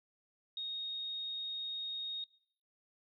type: tone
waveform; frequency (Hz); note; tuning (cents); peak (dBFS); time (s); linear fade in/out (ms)
sine; 3729; A#7; 0; -37; 0.57-2.24; 2
effects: noise-tail reverb RT60 0.7 s tail -23 dB re dry